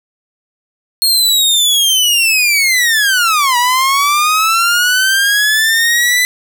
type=linear two-way sweep; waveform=sawtooth; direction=down then up; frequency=4300 to 958 to 2007 Hz; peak=-6 dBFS; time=1.02-6.25 s; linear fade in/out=0 ms; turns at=3.57 s; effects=none